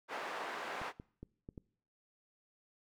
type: band-pass noise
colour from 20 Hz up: white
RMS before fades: -42 dBFS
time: 0.08-0.93 s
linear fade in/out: 50 ms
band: 420 to 1400 Hz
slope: 12 dB/octave
type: clicks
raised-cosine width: 3 ms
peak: -34 dBFS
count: 5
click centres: 0.816 / 0.999 / 1.23 / 1.489 / 1.578 s
effects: noise-tail reverb RT60 0.6 s tail -23 dB re dry